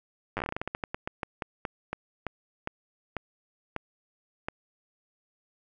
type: slowing click train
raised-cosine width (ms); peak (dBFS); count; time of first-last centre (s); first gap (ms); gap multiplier
0.5; -16; 25; 0.37-4.485; 9; 1.21
effects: none